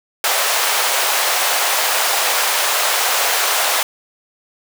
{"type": "high-pass noise", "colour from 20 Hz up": "pink", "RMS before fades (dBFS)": -17, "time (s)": [0.24, 3.83], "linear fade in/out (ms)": 2, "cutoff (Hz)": 600, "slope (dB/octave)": 24, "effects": []}